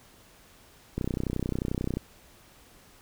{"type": "click train", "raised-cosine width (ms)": 3, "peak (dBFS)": -16, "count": 32, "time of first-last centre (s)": [0.98, 1.97], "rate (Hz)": 31.3, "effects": ["pink hiss -56 dBFS RMS until 3.01 s"]}